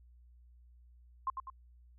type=tone with echo; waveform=sine; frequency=1057 Hz; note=C6; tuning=17 cents sharp; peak=-30 dBFS; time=1.27-1.3 s; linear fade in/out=2 ms; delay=100 ms; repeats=2; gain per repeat=-6 dB; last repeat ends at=1.5 s; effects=added 60 Hz sine -57 dBFS peak until 1.98 s